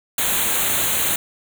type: band-stop noise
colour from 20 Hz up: white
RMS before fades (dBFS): -20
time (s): 0.18-1.16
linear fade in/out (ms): 2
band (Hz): 4200 to 6300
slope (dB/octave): 96
effects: none